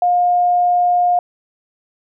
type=tone; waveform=sine; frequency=711 Hz; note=F5; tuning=31 cents sharp; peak=-11 dBFS; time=0.02-1.19 s; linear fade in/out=2 ms; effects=none